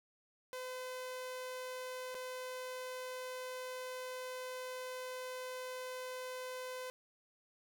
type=tone with dropouts; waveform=sawtooth; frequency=509 Hz; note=C5; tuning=48 cents flat; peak=-38 dBFS; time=0.53-6.9 s; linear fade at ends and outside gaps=0 ms; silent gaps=2.145-2.15 s; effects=none